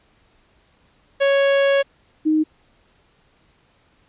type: tone pair in turn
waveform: 45% pulse / sine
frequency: 554.4 / 310.8 Hz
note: C#5 / D#4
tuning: 0 / -2 cents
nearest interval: minor seventh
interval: 1002 cents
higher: first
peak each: -14 dBFS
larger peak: neither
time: 1.2-1.83 / 2.25-2.44 s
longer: first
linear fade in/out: 20 ms
effects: pink hiss -59 dBFS RMS until 4.08 s + resampled to 8000 Hz